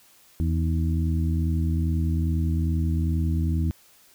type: harmonic tone with a mistuned harmonic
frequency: 82.41 Hz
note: E2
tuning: in tune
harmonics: 1 / 2 / 3 / 4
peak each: -22 / -28 / -32 / -34 dBFS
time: 0.4-3.71 s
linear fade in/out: 0 ms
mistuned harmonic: 4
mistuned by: -66 cents
effects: white hiss -56 dBFS RMS until 4.14 s